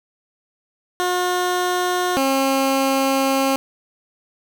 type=tone pair in turn; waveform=15% pulse; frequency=360 / 269.7 Hz; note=F#4 / C#4; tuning=-47 / -47 cents; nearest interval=perfect fourth; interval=500 cents; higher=first; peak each=-12 / -10 dBFS; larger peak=second; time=1-2.17 / 2.17-3.56 s; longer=second; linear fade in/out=0 ms; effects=none